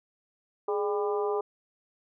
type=harmonic tone with a mistuned harmonic; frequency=199.5 Hz; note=G3; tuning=31 cents sharp; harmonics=2 / 3 / 4 / 5 / 6; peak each=-27 / -38 / -35 / -37 / -39 dBFS; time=0.68-1.41 s; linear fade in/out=5 ms; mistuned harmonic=2; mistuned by=+76 cents; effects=none